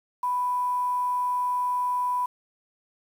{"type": "tone with quantisation", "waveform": "sine", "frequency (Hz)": 990, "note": "B5", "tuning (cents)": 4, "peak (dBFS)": -23, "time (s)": [0.23, 2.26], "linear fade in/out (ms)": 5, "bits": 8, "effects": []}